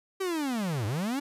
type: linear two-way sweep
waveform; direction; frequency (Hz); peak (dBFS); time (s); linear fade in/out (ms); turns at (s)
45% pulse; down then up; 392 to 96.6 to 292.4; -28; 0.2-1.2; 10; 0.86
effects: resampled to 32000 Hz